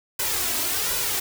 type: noise with flanger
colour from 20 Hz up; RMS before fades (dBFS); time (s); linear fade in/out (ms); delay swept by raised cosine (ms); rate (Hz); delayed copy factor
white; -25; 0.19-1.2; 5; 2 to 3.1; 1.3; +0.65
effects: none